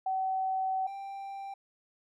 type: tone pair in turn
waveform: sine / triangle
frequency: 760 / 786.8 Hz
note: F#5 / G5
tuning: +46 / +6 cents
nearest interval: minor second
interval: 60 cents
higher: second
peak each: -28 / -36 dBFS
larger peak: first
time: 0.06-0.87 / 0.87-1.54 s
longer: first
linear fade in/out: 5 ms
effects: none